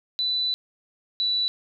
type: tone pair in turn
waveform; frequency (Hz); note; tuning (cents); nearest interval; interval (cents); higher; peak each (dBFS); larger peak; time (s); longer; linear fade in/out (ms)
sine; 3984 / 3954; B7 / B7; +14 / +1; unison; 13; first; -22 / -21; second; 0.19-0.54 / 1.2-1.48; first; 0
effects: none